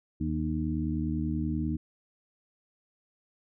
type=harmonic tone with a mistuned harmonic; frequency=79.1 Hz; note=D#2; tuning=29 cents sharp; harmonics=1 / 2 / 3 / 4; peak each=-33 / -33 / -33 / -33 dBFS; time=0.2-1.77 s; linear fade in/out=10 ms; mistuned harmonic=4; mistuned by=-49 cents; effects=none